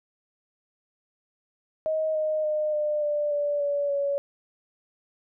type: tone with pitch steps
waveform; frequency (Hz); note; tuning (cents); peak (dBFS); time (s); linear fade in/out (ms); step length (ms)
sine; 629 / 619.3 / 609.7 / 600.2 / 591 / 581.8 / 572.8 / 563.9; D#5 / D#5 / D#5 / D5 / D5 / D5 / D5 / C#5; +19 / -8 / -35 / +38 / +11 / -16 / -43 / +30; -23; 1.86-4.18; 0; 290
effects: none